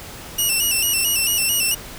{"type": "tone with vibrato", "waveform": "10% pulse", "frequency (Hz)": 2794, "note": "F7", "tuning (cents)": 0, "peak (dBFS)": -9, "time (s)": [0.38, 1.75], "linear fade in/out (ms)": 10, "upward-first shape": "square", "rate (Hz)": 4.5, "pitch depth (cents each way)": 64, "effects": ["pink hiss -36 dBFS RMS until 1.98 s"]}